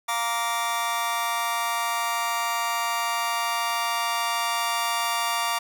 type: chord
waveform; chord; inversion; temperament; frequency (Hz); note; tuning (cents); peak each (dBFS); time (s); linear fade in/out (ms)
sawtooth; Bb major; second; just; 699.2 / 932.3 / 1165.4; F5 / Bb5 / D6; +2 / 0 / -14; -27 / -24 / -24; 0.08-5.59; 10
effects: none